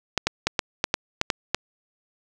clicks, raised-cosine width 0.2 ms, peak -3 dBFS, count 9, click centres 0.177 / 0.27 / 0.47 / 0.592 / 0.841 / 0.941 / 1.214 / 1.302 / 1.546 s, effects none

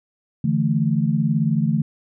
sine chord, D suspended second, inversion none, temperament just, 146.83 / 165.19 / 220.2 Hz, D3 / E3 / A3, 0 / +4 / +2 cents, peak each -21 dBFS, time 0.44-1.82 s, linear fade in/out 5 ms, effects none

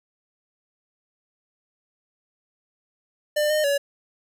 square tone with pitch steps, 598 / 611 / 566 Hz, D5 / D#5 / C#5, +31 / -32 / +36 cents, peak -20 dBFS, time 3.36-3.78 s, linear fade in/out 10 ms, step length 140 ms, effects none

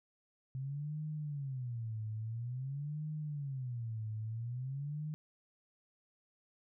sine tone with vibrato, 129.1 Hz, C3, 23 cents flat, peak -37 dBFS, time 0.55-5.14 s, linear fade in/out 0 ms, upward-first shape sine, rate 0.49 Hz, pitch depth 300 cents each way, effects none

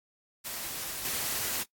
white noise with level steps, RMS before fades -37 / -32 dBFS, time 0.44-1.64 s, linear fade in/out 20 ms, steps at 1.05 s, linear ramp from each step 2 ms, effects noise-tail reverb RT60 0.1 s tail -19 dB re dry + AAC 64 kbps

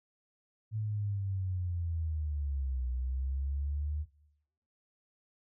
sine linear two-way sweep, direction down then up, 110 to 61.74 to 76.1 Hz, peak -31 dBFS, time 0.71-4.06 s, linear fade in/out 50 ms, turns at 2.88 s, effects noise-tail reverb RT60 0.9 s tail -22 dB re dry

